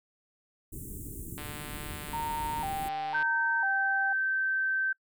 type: band-stop noise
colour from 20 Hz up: pink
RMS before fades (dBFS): -41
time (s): 0.72-2.89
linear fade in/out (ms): 10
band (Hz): 390 to 7700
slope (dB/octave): 48
type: click train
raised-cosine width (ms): 0.3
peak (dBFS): -26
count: 276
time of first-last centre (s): 1.38-3.226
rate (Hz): 149
type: tone with vibrato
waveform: sine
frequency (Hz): 849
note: G#5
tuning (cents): +38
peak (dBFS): -31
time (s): 2.13-4.13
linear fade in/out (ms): 5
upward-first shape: square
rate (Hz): 1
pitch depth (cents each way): 140
type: tone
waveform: sine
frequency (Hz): 1551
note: G6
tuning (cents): -19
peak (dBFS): -26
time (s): 3.14-4.93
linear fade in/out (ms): 10
effects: noise-tail reverb RT60 0.1 s tail -26 dB re dry